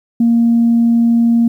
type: tone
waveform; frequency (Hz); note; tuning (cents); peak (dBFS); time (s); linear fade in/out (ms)
sine; 233.1; A#3; 0; -7; 0.2-1.48; 5
effects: tanh soft clip ceiling -4 dBFS + 8-bit